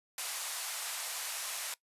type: band-pass noise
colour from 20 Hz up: white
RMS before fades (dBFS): -39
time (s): 0.18-1.74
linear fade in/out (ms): 2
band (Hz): 630 to 12000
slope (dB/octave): 24
effects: noise-tail reverb RT60 0.1 s tail -20 dB re dry + resampled to 32000 Hz